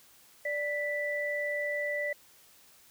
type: tone pair together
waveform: sine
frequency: 587.3 / 1975.5 Hz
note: D5 / B6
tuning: 0 / 0 cents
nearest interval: octave + major sixth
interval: 2100 cents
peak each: -33 / -32 dBFS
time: 0.45-2.13 s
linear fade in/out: 5 ms
effects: white hiss -59 dBFS RMS until 2.9 s